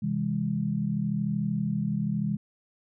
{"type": "chord", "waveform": "sine", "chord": "C augmented", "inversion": "none", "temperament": "just", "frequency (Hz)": [130.81, 163.52, 204.4], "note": ["C3", "E3", "G#3"], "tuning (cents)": [0, -14, -27], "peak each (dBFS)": [-32, -30, -28], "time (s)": [0.02, 2.37], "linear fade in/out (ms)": 10, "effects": []}